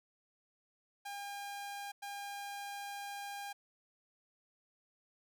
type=tone bursts at uneven times; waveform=sawtooth; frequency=806 Hz; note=G5; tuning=48 cents sharp; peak=-38 dBFS; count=2; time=1.05-1.92 / 2.02-3.53 s; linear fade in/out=10 ms; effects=none